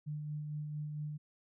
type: tone with tremolo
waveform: sine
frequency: 150 Hz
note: D3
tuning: 37 cents sharp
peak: -36 dBFS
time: 0.06-1.18 s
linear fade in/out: 20 ms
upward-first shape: sine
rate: 4.4 Hz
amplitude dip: 30%
effects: none